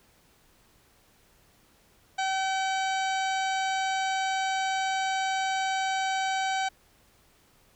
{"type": "harmonic tone with a mistuned harmonic", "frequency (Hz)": 766, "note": "G5", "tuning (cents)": -40, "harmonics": [1, 2, 3, 4, 5, 6, 8, 9, 10], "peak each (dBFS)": [-27, -33, -37, -39, -41, -43, -45, -46, -47], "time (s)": [2.18, 6.69], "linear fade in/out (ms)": 10, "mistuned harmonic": 8, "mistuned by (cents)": -79, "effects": ["pink hiss -62 dBFS RMS until 7.75 s"]}